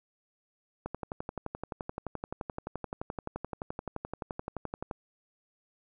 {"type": "click train", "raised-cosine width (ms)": 1, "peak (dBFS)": -21, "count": 48, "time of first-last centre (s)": [0.86, 4.912], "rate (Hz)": 11.6, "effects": []}